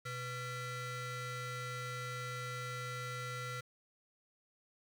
30% pulse ring-modulated tone, 622.3 Hz, D#5, in tune, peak -34 dBFS, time 0.05-3.61 s, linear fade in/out 10 ms, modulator 748 Hz, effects low-pass 9000 Hz 12 dB/octave + 10-bit

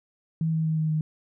sine tone with pitch steps, 161.3 / 159.82 / 158.35 / 156.89 / 155.45 Hz, E3 / D#3 / D#3 / D#3 / D#3, -37 / +47 / +31 / +15 / -1 cents, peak -22 dBFS, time 0.41-1.01 s, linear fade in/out 2 ms, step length 120 ms, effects none

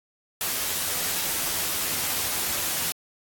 white noise with comb filter, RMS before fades -27 dBFS, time 0.41-2.92 s, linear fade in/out 0 ms, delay 12 ms, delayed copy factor +0.5, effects AAC 64 kbps

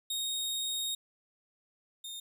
sawtooth tone pair in turn, 3729 / 3663 Hz, A#7 / A#7, 0 / -31 cents, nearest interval unison, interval 31 cents, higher first, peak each -29 / -37 dBFS, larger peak first, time 0.1-0.95 / 2.04-2.2 s, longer first, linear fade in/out 5 ms, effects none

